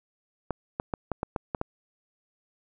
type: clicks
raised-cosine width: 1 ms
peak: -14 dBFS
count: 8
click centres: 0.507 / 0.799 / 0.938 / 1.117 / 1.231 / 1.362 / 1.548 / 1.614 s
effects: none